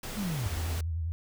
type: noise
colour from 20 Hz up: pink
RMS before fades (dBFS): -39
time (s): 0.03-0.81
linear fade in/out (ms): 5
type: linear sweep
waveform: sine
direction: down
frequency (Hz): 220 to 61.2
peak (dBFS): -30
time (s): 0.16-0.58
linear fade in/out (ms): 20
type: tone with vibrato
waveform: sine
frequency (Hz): 82.2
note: E2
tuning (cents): -4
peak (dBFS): -29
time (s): 0.46-1.12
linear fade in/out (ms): 0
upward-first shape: sine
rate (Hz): 10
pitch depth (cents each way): 77
effects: none